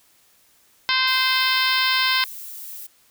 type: harmonic tone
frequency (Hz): 519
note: C5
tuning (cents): -14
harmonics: 2 / 3 / 4 / 5 / 6 / 7 / 8 / 9 / 10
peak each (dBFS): -25 / -25 / -24 / -28 / -26 / -26 / -27 / -30 / -29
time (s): 0.89-2.24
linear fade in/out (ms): 0
type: noise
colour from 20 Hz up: violet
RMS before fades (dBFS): -36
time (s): 1.07-2.87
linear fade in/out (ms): 10
effects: white hiss -58 dBFS RMS until 3.1 s